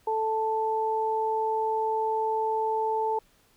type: tone pair together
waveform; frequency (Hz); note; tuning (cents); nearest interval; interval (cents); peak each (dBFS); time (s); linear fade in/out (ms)
sine; 440 / 880; A4 / A5; 0 / 0; octave; 1200; -28 / -26; 0.07-3.19; 5
effects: pink hiss -63 dBFS RMS until 3.56 s